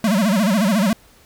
square tone with vibrato, 204.6 Hz, G#3, 26 cents flat, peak -15 dBFS, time 0.04-0.93 s, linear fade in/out 2 ms, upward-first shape sine, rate 14 Hz, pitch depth 200 cents each way, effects pink hiss -51 dBFS RMS until 1.25 s

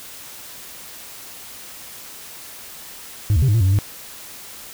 sine tone with pitch steps, 103.8 / 76.6 / 132.7 / 103.3 / 114.9 / 92.8 / 96.1 / 101.6 Hz, G#2 / D#2 / C3 / G#2 / A#2 / F#2 / G2 / G#2, 0 / -27 / +25 / -9 / -25 / +6 / -34 / -38 cents, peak -10 dBFS, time 3.3-3.788 s, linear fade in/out 0 ms, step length 61 ms, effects tanh soft clip ceiling -12 dBFS + white hiss -38 dBFS RMS until 4.73 s

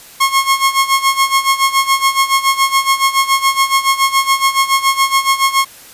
sawtooth tone with tremolo, 1084 Hz, C#6, 39 cents flat, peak -4 dBFS, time 0.2-5.65 s, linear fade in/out 10 ms, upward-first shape sine, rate 7.1 Hz, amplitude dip 80%, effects white hiss -38 dBFS RMS until 5.93 s + resampled to 32000 Hz

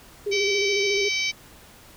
sine tone with vibrato, 402.4 Hz, G4, 45 cents sharp, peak -23 dBFS, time 0.26-1.09 s, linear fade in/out 10 ms, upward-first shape square, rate 14 Hz, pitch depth 40 cents each way
harmonic tone, 767 Hz, G5, 38 cents flat, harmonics 3 / 4 / 5 / 6 / 7 / 8, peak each -25 / -32 / -32 / -33 / -32 / -33 dBFS, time 0.31-1.32 s, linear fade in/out 20 ms
effects pink hiss -49 dBFS RMS until 1.96 s

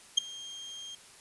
35% pulse tone with ADSR envelope, 3203 Hz, G7, 37 cents sharp, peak -15 dBFS, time 0.17-0.95 s, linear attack 11 ms, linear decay 7 ms, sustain -24 dB, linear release 3 ms, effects white hiss -54 dBFS RMS until 1.2 s + resampled to 24000 Hz

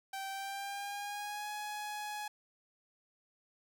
sawtooth tone with pitch glide, 778 to 838.7 Hz, G5 to G#5, -13 to +17 cents, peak -35 dBFS, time 0.13-2.28 s, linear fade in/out 5 ms, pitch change +130 cents, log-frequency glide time 0.3-1.5 s, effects none

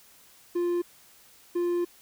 triangle tone bursts at uneven times, 349.2 Hz, F4, in tune, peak -22 dBFS, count 2, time 0.55-0.82 / 1.55-1.85 s, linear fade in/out 10 ms, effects white hiss -56 dBFS RMS until 2.01 s

